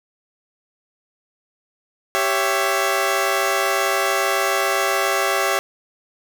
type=chord; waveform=15% pulse; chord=C# diminished; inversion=second; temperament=equal with one note detuned; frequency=392 / 554.4 / 666.1 Hz; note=G4 / C#5 / E5; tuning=0 / 0 / +18 cents; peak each=-16 dBFS; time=2.15-5.59 s; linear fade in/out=0 ms; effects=none